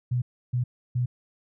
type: tone bursts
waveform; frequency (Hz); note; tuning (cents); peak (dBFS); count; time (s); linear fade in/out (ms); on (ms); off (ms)
sine; 123.47; B2; 0; -22; 3; 0.11-1.06; 10; 110; 310
effects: none